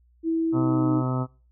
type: tone with pitch glide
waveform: sine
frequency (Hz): 326.7 to 309.4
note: E4 to D#4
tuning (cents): -15 to -10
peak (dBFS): -21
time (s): 0.23-1.03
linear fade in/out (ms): 50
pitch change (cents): -95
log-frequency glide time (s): 0.52-0.91
type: harmonic tone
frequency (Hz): 128.3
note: C3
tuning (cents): -34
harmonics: 1 / 2 / 3 / 4 / 5 / 6 / 7 / 8 / 9 / 10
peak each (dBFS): -25 / -29 / -37 / -38 / -37 / -42 / -38 / -42 / -42 / -36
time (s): 0.52-1.27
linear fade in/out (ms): 50
effects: noise-tail reverb RT60 0.4 s tail -24 dB re dry + added 60 Hz sine -57 dBFS peak until 1.51 s